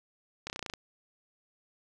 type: slowing click train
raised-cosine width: 0.2 ms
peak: -19 dBFS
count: 9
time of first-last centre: 0.47-0.737 s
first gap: 29 ms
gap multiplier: 1.04
effects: none